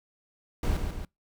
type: noise with echo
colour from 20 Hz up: brown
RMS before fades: -26 dBFS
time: 0.63-0.77 s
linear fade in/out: 2 ms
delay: 140 ms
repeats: 2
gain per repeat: -5 dB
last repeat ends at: 1.05 s
effects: noise-tail reverb RT60 0.2 s tail -25 dB re dry